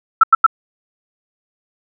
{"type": "tone bursts", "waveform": "sine", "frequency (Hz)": 1327, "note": "E6", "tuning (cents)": 11, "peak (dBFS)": -3, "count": 3, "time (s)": [0.21, 0.465], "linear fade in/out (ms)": 5, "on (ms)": 25, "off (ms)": 90, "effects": []}